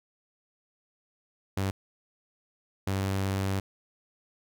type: tone bursts at uneven times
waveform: sawtooth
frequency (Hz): 96.9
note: G2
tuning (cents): -20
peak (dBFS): -23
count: 2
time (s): 1.57-1.71 / 2.87-3.6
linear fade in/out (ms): 5
effects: none